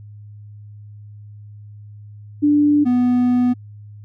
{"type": "tone pair in turn", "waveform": ["sine", "triangle"], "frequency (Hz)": [293.7, 247], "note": ["D4", "B3"], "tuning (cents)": [0, 0], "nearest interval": "minor third", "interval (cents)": 300, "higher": "first", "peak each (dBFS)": -11, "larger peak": "neither", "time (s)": [[2.42, 2.85], [2.85, 3.54]], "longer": "second", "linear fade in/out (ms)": 20, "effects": ["added 104 Hz sine -36 dBFS peak until 4.04 s"]}